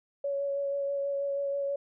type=tone with vibrato; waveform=sine; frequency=560 Hz; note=C#5; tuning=18 cents sharp; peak=-28 dBFS; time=0.24-1.76 s; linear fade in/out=5 ms; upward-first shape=sine; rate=6.2 Hz; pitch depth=13 cents each way; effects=none